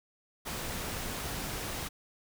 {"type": "noise", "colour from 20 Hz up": "pink", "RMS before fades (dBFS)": -37, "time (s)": [0.45, 1.89], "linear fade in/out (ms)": 20, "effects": []}